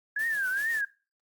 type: tone with vibrato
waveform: sine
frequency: 1661.2 Hz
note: G#6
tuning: in tune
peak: -26 dBFS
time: 0.16-0.85 s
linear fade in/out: 5 ms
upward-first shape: triangle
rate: 2.3 Hz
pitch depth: 210 cents each way
type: noise with tremolo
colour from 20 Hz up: white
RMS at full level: -43 dBFS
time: 0.19-0.81 s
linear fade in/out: 2 ms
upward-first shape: triangle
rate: 7.7 Hz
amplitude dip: 55%
effects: noise-tail reverb RT60 0.3 s tail -18 dB re dry + Opus 32 kbps